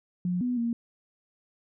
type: tone with pitch steps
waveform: sine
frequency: 178.7 / 247.2 / 233.8 Hz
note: F3 / B3 / A#3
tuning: +40 / +2 / +5 cents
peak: -25 dBFS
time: 0.25-0.73 s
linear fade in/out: 2 ms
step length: 160 ms
effects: none